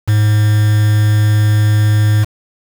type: tone with quantisation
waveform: triangle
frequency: 106.1 Hz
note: G#2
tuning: 38 cents sharp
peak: -6 dBFS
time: 0.07-2.25 s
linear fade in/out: 20 ms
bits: 4
effects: none